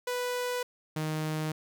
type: tone pair in turn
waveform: sawtooth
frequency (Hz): 493.9 / 155.57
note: B4 / D#3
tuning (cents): 0 / 0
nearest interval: octave + minor sixth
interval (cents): 2000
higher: first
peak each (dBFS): -26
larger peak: neither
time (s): 0.07-0.63 / 0.96-1.52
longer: neither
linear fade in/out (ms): 5
effects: none